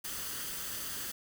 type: noise with comb filter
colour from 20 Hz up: white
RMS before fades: -39 dBFS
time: 0.04-1.12 s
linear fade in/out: 10 ms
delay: 0.64 ms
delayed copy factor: +0.5
effects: none